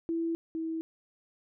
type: tone pair in turn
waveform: sine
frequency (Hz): 331.4 / 324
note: E4 / E4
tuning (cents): +9 / -30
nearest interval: unison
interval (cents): 39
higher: first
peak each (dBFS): -28 / -31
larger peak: first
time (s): 0.09-0.35 / 0.55-0.81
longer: neither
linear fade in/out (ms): 0
effects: none